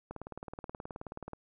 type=click train; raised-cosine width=1 ms; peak=-27 dBFS; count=24; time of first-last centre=0.11-1.333 s; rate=18.8 Hz; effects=none

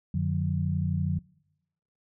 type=tone cluster; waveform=sine; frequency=91.5 / 148.7 / 180.8 Hz; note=F#2 / D3 / F#3; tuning=-19 / +22 / -40 cents; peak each=-29 dBFS; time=0.14-1.19 s; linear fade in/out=5 ms; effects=noise-tail reverb RT60 0.9 s tail -25 dB re dry

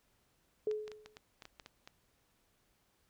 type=tone with exponential decay; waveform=sine; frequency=426.9 Hz; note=G#4; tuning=48 cents sharp; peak=-29 dBFS; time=0.67-1.18 s; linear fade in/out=2 ms; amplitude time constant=110 ms
type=clicks; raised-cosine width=0.2 ms; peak=-32 dBFS; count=10; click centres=0.713 / 0.879 / 0.917 / 1.06 / 1.169 / 1.422 / 1.454 / 1.598 / 1.661 / 1.875 s
effects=pink hiss -74 dBFS RMS until 3.09 s

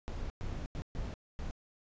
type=noise bursts at uneven times; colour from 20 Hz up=brown; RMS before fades=-38 dBFS; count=5; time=0.08-0.3 / 0.41-0.66 / 0.75-0.82 / 0.95-1.14 / 1.39-1.51 s; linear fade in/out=0 ms; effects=resampled to 16000 Hz

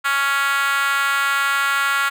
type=tone with high-pass filter; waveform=5% pulse; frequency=277.9 Hz; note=C#4; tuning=4 cents sharp; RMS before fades=-19 dBFS; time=0.04-2.1 s; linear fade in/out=20 ms; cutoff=1300 Hz; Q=4.7; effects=none

